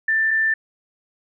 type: tone pair in turn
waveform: sine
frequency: 1776 / 1776 Hz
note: A6 / A6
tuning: +16 / +16 cents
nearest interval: unison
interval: 0 cents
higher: neither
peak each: -16 dBFS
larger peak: neither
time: 0.08-0.31 / 0.31-0.54 s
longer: neither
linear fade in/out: 5 ms
effects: none